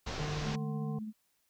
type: low-pass noise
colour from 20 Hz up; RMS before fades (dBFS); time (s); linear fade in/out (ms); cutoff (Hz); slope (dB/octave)
pink; -39; 0.06-0.56; 10; 6400; 48
type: harmonic tone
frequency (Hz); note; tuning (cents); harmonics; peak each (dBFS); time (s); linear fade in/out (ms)
150; D3; +37; 1 / 3 / 5 / 7; -35 / -45 / -49 / -52; 0.19-0.99; 5
type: tone with tremolo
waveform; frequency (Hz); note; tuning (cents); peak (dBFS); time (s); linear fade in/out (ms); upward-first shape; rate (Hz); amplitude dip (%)
sine; 215.6; A3; -35; -35; 0.41-1.13; 50; triangle; 15; 45
effects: white hiss -75 dBFS RMS until 1.49 s